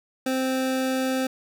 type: tone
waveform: 25% pulse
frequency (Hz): 261.1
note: C4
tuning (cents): -3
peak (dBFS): -19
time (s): 0.26-1.27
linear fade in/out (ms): 5
effects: none